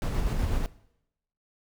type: noise with tremolo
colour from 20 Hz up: brown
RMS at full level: -26 dBFS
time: 0.02-0.66 s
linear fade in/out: 0 ms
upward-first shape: square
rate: 8.1 Hz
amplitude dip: 25%
effects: noise-tail reverb RT60 0.8 s tail -19 dB re dry